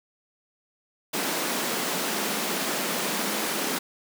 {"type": "high-pass noise", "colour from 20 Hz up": "pink", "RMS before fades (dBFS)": -28, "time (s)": [1.13, 3.79], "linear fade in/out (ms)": 10, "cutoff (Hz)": 180, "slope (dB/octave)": 48, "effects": []}